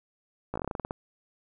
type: slowing click train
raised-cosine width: 1 ms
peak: -18 dBFS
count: 12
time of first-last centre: 0.54-0.909 s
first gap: 16 ms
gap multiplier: 1.14
effects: none